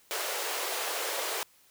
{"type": "high-pass noise", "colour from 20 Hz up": "pink", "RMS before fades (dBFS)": -33, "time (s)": [0.11, 1.43], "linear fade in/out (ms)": 0, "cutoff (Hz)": 390, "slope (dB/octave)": 48, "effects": ["white hiss -62 dBFS RMS until 1.7 s"]}